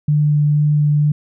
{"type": "tone with vibrato", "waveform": "sine", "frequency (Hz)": 148.5, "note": "D3", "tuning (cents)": 20, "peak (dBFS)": -11, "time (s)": [0.08, 1.12], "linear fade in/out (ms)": 5, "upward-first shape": "sine", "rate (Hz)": 2.1, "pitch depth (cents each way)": 8, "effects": []}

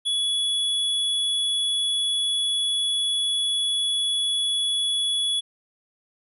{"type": "tone", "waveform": "square", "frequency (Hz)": 3391, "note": "G#7", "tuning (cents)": 35, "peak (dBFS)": -22, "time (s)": [0.05, 5.41], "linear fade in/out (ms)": 20, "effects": ["resampled to 32000 Hz"]}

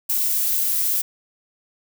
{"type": "noise", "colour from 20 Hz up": "violet", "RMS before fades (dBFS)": -21, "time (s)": [0.09, 1.02], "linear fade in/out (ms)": 10, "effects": []}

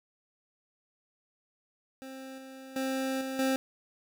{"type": "tone with level steps", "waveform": "25% pulse", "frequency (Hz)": 264.8, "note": "C4", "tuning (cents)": 21, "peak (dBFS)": [-38, -41, -26, -30, -22], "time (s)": [2.02, 3.56], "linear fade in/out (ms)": 0, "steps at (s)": [2.38, 2.76, 3.21, 3.39], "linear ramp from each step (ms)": 2, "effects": []}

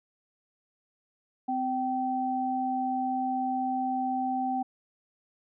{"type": "tone pair together", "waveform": "sine", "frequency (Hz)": [257.1, 773], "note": ["C4", "G5"], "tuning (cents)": [-30, -24], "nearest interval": "octave + perfect fifth", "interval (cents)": 1906, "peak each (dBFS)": [-31, -28], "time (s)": [1.48, 4.63], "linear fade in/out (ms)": 10, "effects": []}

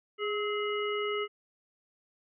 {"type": "harmonic tone with a mistuned harmonic", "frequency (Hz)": 415.2, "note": "G#4", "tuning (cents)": 0, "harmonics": [1, 3, 5, 7], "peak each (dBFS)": [-31, -36, -38, -39], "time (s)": [0.18, 1.28], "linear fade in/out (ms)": 50, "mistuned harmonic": 3, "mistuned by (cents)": 53, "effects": []}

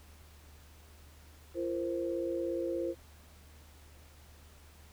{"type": "chord", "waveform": "sine", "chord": "F suspended fourth", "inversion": "none", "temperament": "equal with one note detuned", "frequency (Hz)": [341.8, 466.2, 523.3], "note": ["F4", "Bb4", "C5"], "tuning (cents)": [-37, 0, 0], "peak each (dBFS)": [-34, -40, -36], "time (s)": [1.54, 2.95], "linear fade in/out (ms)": 50, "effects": ["added 75 Hz sine -55 dBFS peak until 4.92 s", "pink hiss -60 dBFS RMS until 4.92 s"]}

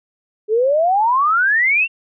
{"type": "exponential sweep", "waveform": "sine", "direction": "up", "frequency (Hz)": [415.3, 2780], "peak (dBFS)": -12, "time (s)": [0.48, 1.88], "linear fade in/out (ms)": 50, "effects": []}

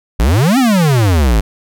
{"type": "exponential two-way sweep", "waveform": "square", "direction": "up then down", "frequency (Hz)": [49, 277.2, 49], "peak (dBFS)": -9, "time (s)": [0.19, 1.41], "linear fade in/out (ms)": 10, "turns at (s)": 0.58, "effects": []}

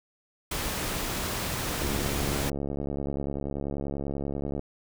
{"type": "noise", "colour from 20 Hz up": "pink", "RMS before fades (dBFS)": -31, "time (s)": [0.51, 2.5], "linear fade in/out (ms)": 5}
{"type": "click train", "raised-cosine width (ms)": 2, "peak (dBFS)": -19, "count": 196, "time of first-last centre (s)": [1.82, 4.594], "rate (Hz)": 70.3}
{"effects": []}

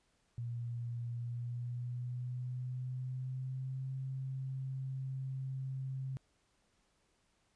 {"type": "tone with pitch glide", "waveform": "sine", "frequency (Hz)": [118.8, 132.58], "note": ["A#2", "C3"], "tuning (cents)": [33, 23], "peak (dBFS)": -37, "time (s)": [0.38, 6.17], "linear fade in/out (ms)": 0, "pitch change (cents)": 190, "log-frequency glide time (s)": [1.13, 3.93], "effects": ["pink hiss -75 dBFS RMS until 7.55 s", "resampled to 22050 Hz"]}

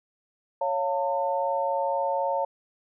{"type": "chord", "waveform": "sine", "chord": "Db augmented", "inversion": "none", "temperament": "equal with one note detuned", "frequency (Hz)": [554.4, 698.5, 900.6], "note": ["Db5", "F5", "A5"], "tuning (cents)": [0, 0, 40], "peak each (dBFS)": [-27, -31, -27], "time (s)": [0.61, 2.45], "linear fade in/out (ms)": 5, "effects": []}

